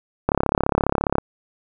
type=click train; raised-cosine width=1 ms; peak=-3 dBFS; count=32; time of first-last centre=0.29-1.183 s; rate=34.7 Hz; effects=none